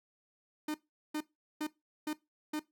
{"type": "tone bursts", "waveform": "45% pulse", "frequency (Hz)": 304.2, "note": "D#4", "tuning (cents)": -39, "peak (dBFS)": -33, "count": 5, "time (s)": [0.68, 2.595], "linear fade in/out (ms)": 5, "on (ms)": 63, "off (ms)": 400, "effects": ["noise-tail reverb RT60 0.2 s tail -19 dB re dry"]}